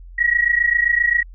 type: tone pair together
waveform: sine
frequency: 1895.4 / 1923 Hz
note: A#6 / B6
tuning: +28 / -47 cents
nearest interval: unison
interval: 25 cents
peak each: -17 dBFS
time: 0.18-1.23 s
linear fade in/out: 10 ms
effects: added 43 Hz sine -36 dBFS peak until 1.34 s